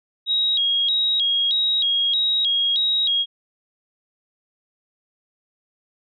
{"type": "tone with vibrato", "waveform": "sine", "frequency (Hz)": 3534, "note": "A7", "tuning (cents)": 7, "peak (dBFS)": -17, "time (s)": [0.26, 3.26], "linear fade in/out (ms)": 50, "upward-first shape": "square", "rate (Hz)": 1.6, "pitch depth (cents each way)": 130, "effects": []}